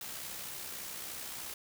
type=noise with amplitude modulation; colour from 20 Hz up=white; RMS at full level=-41 dBFS; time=0.01-1.54 s; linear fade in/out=2 ms; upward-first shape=sine; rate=63.4 Hz; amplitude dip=35%; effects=none